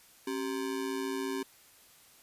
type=ring-modulated tone; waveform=square; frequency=329.6 Hz; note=E4; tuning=in tune; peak=-30 dBFS; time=0.27-1.43 s; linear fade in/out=5 ms; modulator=57.2 Hz; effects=white hiss -59 dBFS RMS until 2.22 s + resampled to 32000 Hz